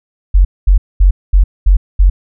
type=tone bursts; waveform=sine; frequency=46.08 Hz; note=F#1; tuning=6 cents flat; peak=-3 dBFS; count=6; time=0.34-2.1 s; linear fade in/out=10 ms; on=110 ms; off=220 ms; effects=none